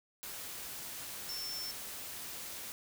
sine tone in noise, 5380 Hz, E8, 34 cents sharp, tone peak -39 dBFS, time 1.29-1.71 s, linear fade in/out 0 ms, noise white, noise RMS -44 dBFS, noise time 0.23-2.72 s, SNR +2 dB, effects none

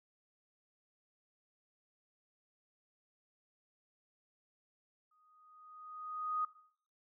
sine tone with exponential growth, 1244.5 Hz, D#6, in tune, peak -31 dBFS, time 5.11-6.45 s, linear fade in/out 5 ms, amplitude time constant 290 ms, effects noise-tail reverb RT60 0.6 s tail -18 dB re dry

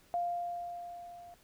sine tone with level ramp, 698.5 Hz, F5, in tune, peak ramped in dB -29 to -49 dBFS, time 0.14-1.34 s, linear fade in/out 0 ms, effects pink hiss -64 dBFS RMS until 1.43 s

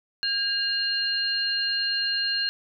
sine tone cluster, 1616 / 2825 / 4197 Hz, G#6 / F7 / C8, -48 / +19 / +5 cents, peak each -29 / -31 / -25 dBFS, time 0.23-2.49 s, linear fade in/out 0 ms, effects none

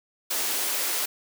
white high-pass noise, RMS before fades -27 dBFS, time 0.3-1.06 s, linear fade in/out 10 ms, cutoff 270 Hz, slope 24 dB/octave, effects none

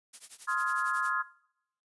blue noise with tremolo, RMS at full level -42 dBFS, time 0.13-1.12 s, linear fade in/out 10 ms, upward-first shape triangle, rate 11 Hz, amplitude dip 100%
sine chord, F minor seventh, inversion second, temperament just, 1047.7 / 1257.2 / 1396.9 / 1676.3 Hz, C6 / Eb6 / F6 / Ab6, +2 / +18 / 0 / +16 cents, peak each -33 dBFS, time 0.47-1.23 s, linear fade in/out 20 ms
effects noise-tail reverb RT60 0.7 s tail -19 dB re dry + resampled to 24000 Hz

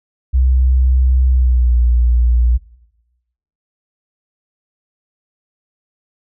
sine tone with pitch glide, 64 to 59.71 Hz, C2 to A#1, -38 to +42 cents, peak -9 dBFS, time 0.33-2.58 s, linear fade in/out 20 ms, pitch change -120 cents, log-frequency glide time 1.3-1.77 s, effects noise-tail reverb RT60 1.0 s tail -20 dB re dry

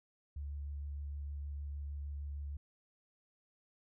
sine tone with vibrato, 71.8 Hz, D2, 39 cents flat, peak -39 dBFS, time 0.36-2.57 s, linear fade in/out 5 ms, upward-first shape square, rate 6.5 Hz, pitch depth 10 cents each way, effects none

